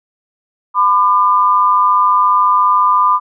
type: tone pair together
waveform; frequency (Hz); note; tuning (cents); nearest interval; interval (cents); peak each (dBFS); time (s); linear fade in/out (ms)
sine; 1005.8 / 1200; B5 / D6; +31 / +37; minor third; 306; -11; 0.74-3.2; 50
effects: none